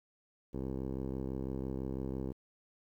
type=tone with low-pass filter; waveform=10% pulse; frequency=66 Hz; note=C2; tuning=16 cents sharp; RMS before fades=-38 dBFS; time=0.53-2.33 s; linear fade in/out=20 ms; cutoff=490 Hz; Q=1.3; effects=11-bit